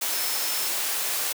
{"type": "tone in noise", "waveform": "sine", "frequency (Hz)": 5274, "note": "E8", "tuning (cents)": 0, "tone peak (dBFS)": -34, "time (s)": [0.12, 0.69], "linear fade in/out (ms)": 10, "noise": "white", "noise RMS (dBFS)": -27, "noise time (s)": [0.01, 1.33], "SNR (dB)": -10, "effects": ["high-pass 400 Hz 12 dB/octave"]}